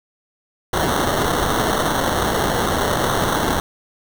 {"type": "noise with sample-and-hold", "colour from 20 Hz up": "violet", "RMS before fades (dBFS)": -19, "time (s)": [0.73, 3.6], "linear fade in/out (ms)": 2, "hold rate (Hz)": 2450, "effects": []}